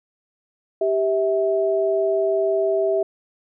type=tone pair together; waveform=sine; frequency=392 / 650.1 Hz; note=G4 / E5; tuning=0 / -24 cents; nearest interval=major sixth; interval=876 cents; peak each=-20 dBFS; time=0.81-3.03 s; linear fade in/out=5 ms; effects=none